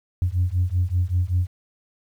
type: beating tone pair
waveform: sine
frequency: 87.31 / 92.51 Hz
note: F2 / F#2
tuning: 0 / 0 cents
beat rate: 5.2 Hz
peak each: -21 dBFS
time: 0.22-1.47 s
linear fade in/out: 0 ms
effects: tanh soft clip ceiling -13 dBFS + 9-bit